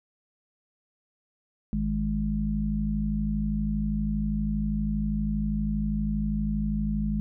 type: harmonic tone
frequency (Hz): 52.5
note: G#1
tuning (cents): +19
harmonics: 1 / 3 / 4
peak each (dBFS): -29 / -32 / -27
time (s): 1.73-7.2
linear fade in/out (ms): 0
effects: none